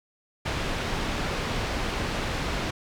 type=low-pass noise; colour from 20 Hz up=pink; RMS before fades=-29 dBFS; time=0.45-2.71 s; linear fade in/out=10 ms; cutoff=4200 Hz; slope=12 dB/octave; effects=none